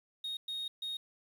sine tone bursts at uneven times, 3729 Hz, A#7, in tune, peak -33 dBFS, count 3, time 0.24-0.37 / 0.48-0.68 / 0.82-0.97 s, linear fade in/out 5 ms, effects tanh soft clip ceiling -35 dBFS + 10-bit

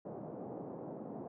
pink band-pass noise, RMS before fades -45 dBFS, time 0.05-1.28 s, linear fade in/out 5 ms, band 160 to 740 Hz, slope 24 dB/octave, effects none

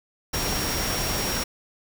sine tone in noise, 5588 Hz, F8, in tune, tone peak -31 dBFS, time 0.33-1.44 s, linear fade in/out 10 ms, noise pink, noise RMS -27 dBFS, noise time 0.33-1.44 s, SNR -7 dB, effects none

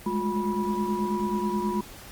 sine tone cluster, 204.3 / 213.6 / 357.3 / 977 Hz, G#3 / G#3 / F4 / B5, -28 / +49 / +40 / -19 cents, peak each -30 dBFS, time 0.06-1.81 s, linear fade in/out 5 ms, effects pink hiss -45 dBFS RMS until 2.11 s + Opus 24 kbps

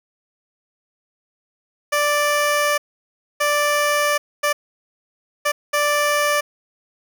15% pulse tone bursts at uneven times, 587.3 Hz, D5, in tune, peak -10 dBFS, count 5, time 1.92-2.78 / 3.4-4.18 / 4.43-4.53 / 5.45-5.52 / 5.73-6.41 s, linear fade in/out 10 ms, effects 8-bit

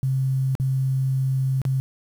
sine tone with dropouts, 132.7 Hz, C3, 25 cents sharp, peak -19 dBFS, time 0.03-1.8 s, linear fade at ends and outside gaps 0 ms, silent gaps 0.552-0.599 / 1.617-1.652 s, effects 8-bit

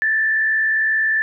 sine tone with frequency modulation, 1760 Hz, A6, in tune, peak -15 dBFS, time 0.02-1.22 s, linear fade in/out 0 ms, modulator 62.5 Hz, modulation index 0.52, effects none

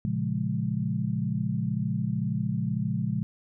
sine chord, Bb minor seventh, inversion none, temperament equal, 116.54 / 138.59 / 174.61 / 207.7 Hz, Bb2 / Db3 / F3 / Ab3, 0 / 0 / 0 / 0 cents, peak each -31 dBFS, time 0.05-3.23 s, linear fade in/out 0 ms, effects none

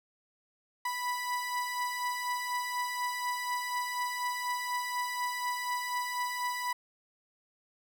30% pulse beating tone pair, 983 / 987.1 Hz, B5 / B5, -8 / -1 cents, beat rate 4.1 Hz, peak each -36 / -30 dBFS, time 0.85-6.73 s, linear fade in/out 5 ms, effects none

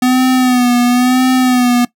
square tone with vibrato, 250 Hz, B3, 21 cents sharp, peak -9 dBFS, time 0.02-1.85 s, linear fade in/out 5 ms, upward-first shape sine, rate 0.98 Hz, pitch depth 50 cents each way, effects noise-tail reverb RT60 0.1 s tail -19 dB re dry

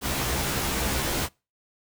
pink noise with comb filter, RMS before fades -27 dBFS, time 0.01-1.29 s, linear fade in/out 50 ms, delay 15 ms, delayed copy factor +0.95, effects noise-tail reverb RT60 0.3 s tail -26 dB re dry

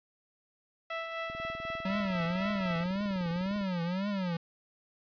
15% pulse tone with tremolo, 659.3 Hz, E5, in tune, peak -27 dBFS, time 0.9-2.84 s, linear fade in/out 5 ms, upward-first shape sine, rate 4 Hz, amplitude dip 40%
click train, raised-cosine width 3 ms, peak -34 dBFS, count 47, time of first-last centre 1.3-3.612 s, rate 19.9 Hz
square tone with vibrato, 186.1 Hz, F#3, 10 cents sharp, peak -31 dBFS, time 1.85-4.37 s, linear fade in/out 5 ms, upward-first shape triangle, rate 1.9 Hz, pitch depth 200 cents each way
effects resampled to 11025 Hz + 10-bit

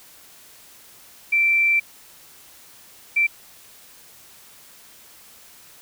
sine tone bursts at uneven times, 2343 Hz, D7, 5 cents flat, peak -15 dBFS, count 2, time 1.32-1.8 / 3.16-3.27 s, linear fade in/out 10 ms, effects white hiss -48 dBFS RMS until 5.81 s

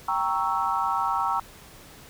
sine chord, G diminished seventh, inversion none, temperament equal, 784 / 932.3 / 1108.7 / 1318.5 Hz, G5 / Bb5 / Db6 / Fb6, 0 / 0 / 0 / 0 cents, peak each -29 / -27 / -29 / -28 dBFS, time 0.08-1.4 s, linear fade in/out 5 ms, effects pink hiss -48 dBFS RMS until 2.09 s

